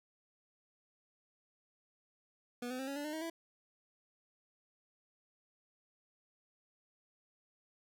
25% pulse tone with pitch steps, 243.4 / 254.3 / 265.7 / 277.7 / 290.1 / 303.1 / 316.7 / 331 Hz, B3 / C4 / C4 / C#4 / D4 / D#4 / D#4 / E4, -25 / -49 / +27 / +3 / -21 / -45 / +31 / +7 cents, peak -35 dBFS, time 2.62-3.3 s, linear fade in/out 5 ms, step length 85 ms, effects none

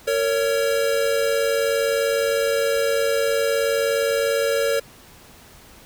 square tone pair together, 459.3 / 558.8 Hz, A#4 / C#5, -26 / +14 cents, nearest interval minor third, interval 340 cents, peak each -22 dBFS, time 0.07-4.8 s, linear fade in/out 10 ms, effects pink hiss -47 dBFS RMS until 5.85 s

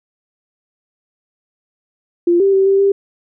sine tone with pitch steps, 346.2 / 392.7 / 386.1 / 391.3 / 396.1 Hz, F4 / G4 / G4 / G4 / G4, -15 / +3 / -26 / -3 / +18 cents, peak -9 dBFS, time 2.27-2.92 s, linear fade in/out 5 ms, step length 130 ms, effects none

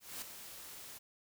white noise with ADSR envelope, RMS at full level -42 dBFS, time 0-0.99 s, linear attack 220 ms, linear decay 4 ms, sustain -8 dB, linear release 20 ms, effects none

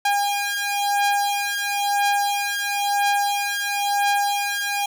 sawtooth beating tone pair, 810 / 810.99 Hz, G#5 / G#5, -43 / -41 cents, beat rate 0.99 Hz, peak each -19 dBFS, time 0.05-4.86 s, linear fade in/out 5 ms, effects 8-bit

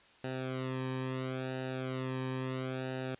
sawtooth tone with flanger, 130 Hz, C3, 11 cents flat, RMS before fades -37 dBFS, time 0.24-3.15 s, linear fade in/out 2 ms, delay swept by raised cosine 0.91 to 1.44 ms, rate 0.74 Hz, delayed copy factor -0.85, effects white hiss -61 dBFS RMS until 3.19 s + resampled to 8000 Hz

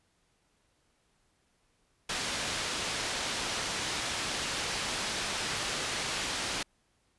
white low-pass noise, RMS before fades -34 dBFS, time 2.09-6.63 s, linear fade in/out 5 ms, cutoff 5200 Hz, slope 12 dB/octave, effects pink hiss -72 dBFS RMS until 7.18 s + resampled to 24000 Hz

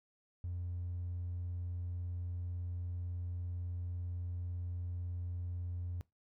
triangle tone, 88.2 Hz, F2, 18 cents sharp, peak -34 dBFS, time 0.44-6.01 s, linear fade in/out 0 ms, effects noise-tail reverb RT60 0.2 s tail -23 dB re dry + tanh soft clip ceiling -33 dBFS

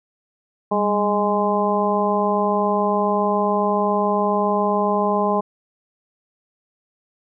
harmonic tone with a mistuned harmonic, 207.2 Hz, G#3, 4 cents flat, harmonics 1 / 2 / 3 / 4 / 5, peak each -23 / -23 / -23 / -23 / -23 dBFS, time 0.71-5.41 s, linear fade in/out 10 ms, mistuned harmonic 1, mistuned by -61 cents, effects none

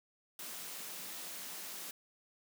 white high-pass noise, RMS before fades -45 dBFS, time 0.39-1.91 s, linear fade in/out 2 ms, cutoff 150 Hz, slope 96 dB/octave, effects none

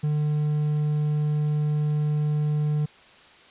triangle tone, 150 Hz, D3, 37 cents sharp, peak -19 dBFS, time 0.03-2.86 s, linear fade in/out 10 ms, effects white hiss -51 dBFS RMS until 3.5 s + resampled to 8000 Hz

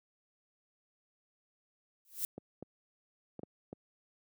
violet noise with exponential growth, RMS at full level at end -31 dBFS, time 2.05-2.25 s, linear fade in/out 1 ms, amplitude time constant 42 ms
clicks, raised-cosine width 2 ms, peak -29 dBFS, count 5, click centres 2.38 / 2.626 / 3.393 / 3.433 / 3.729 s
effects high-pass 150 Hz 12 dB/octave

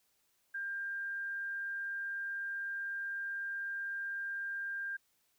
sine tone, 1596 Hz, G6, 31 cents sharp, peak -36 dBFS, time 0.54-4.97 s, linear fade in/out 10 ms, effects white hiss -75 dBFS RMS until 5.38 s

